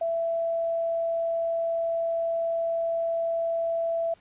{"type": "tone", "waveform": "sine", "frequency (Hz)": 666, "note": "E5", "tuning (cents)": 18, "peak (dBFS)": -24, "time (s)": [0.01, 4.14], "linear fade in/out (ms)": 5, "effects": ["pink hiss -60 dBFS RMS until 4.2 s", "resampled to 8000 Hz"]}